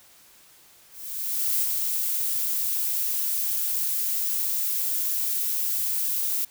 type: noise with ADSR envelope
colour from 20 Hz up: violet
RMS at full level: -23 dBFS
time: 0.9-6.45 s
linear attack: 710 ms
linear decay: 49 ms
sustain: -3 dB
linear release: 6 ms
effects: white hiss -54 dBFS RMS until 6.5 s